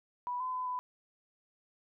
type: tone with pitch steps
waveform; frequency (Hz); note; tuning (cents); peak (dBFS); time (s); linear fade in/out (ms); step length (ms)
sine; 983 / 1017 / 1010 / 999; B5 / C6 / B5 / B5; -8 / -50 / +39 / +20; -33; 0.27-0.79; 0; 130
effects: none